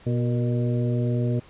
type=harmonic tone with a mistuned harmonic; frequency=121.6 Hz; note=B2; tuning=26 cents flat; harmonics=1 / 2 / 3 / 4 / 5; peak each=-22 / -28 / -32 / -34 / -36 dBFS; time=0.06-1.4 s; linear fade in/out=10 ms; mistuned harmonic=4; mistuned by=-56 cents; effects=pink hiss -51 dBFS RMS until 1.49 s + resampled to 8000 Hz